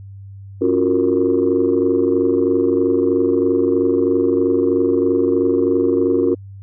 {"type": "chord", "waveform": "sine", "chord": "Gb major seventh", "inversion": "second", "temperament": "just", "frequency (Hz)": [277.5, 346.9, 370, 462.5], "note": ["Db4", "F4", "Gb4", "Bb4"], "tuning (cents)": [2, -12, 0, -14], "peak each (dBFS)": -18, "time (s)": [0.61, 6.35], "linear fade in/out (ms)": 10, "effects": ["tanh soft clip ceiling -5 dBFS", "added 98 Hz sine -33 dBFS peak until 6.62 s"]}